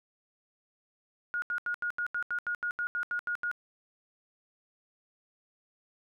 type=tone bursts; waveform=sine; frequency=1437 Hz; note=F6; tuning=49 cents sharp; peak=-29 dBFS; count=14; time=1.34-3.514 s; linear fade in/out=0 ms; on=81 ms; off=80 ms; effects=none